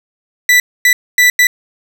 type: tone bursts at uneven times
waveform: 40% pulse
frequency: 1975.5 Hz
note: B6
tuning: in tune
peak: -5 dBFS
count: 4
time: 0.49-0.6 / 0.85-0.93 / 1.18-1.3 / 1.39-1.47 s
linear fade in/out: 2 ms
effects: none